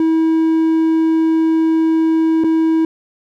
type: tone with dropouts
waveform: triangle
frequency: 322.5 Hz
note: E4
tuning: 38 cents flat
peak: -9 dBFS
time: 0-2.85 s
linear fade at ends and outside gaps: 2 ms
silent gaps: 2.438-2.443 s
effects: none